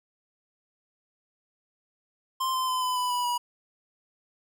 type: tone with pitch steps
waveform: square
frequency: 1046.5 / 1033.3 / 1020.2 / 1007.4 / 994.6 / 982.1 / 969.7 Hz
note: C6 / C6 / C6 / B5 / B5 / B5 / B5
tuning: 0 / -22 / -44 / +34 / +12 / -10 / -32 cents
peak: -26 dBFS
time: 2.4-3.38 s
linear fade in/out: 10 ms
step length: 140 ms
effects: none